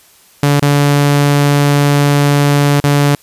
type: tone with dropouts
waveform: sawtooth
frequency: 143.7 Hz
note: D3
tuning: 37 cents flat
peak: -4 dBFS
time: 0.43-3.15 s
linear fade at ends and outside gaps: 2 ms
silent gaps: 0.596-0.623 / 2.801-2.84 s
effects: white hiss -46 dBFS RMS until 3.22 s + resampled to 32000 Hz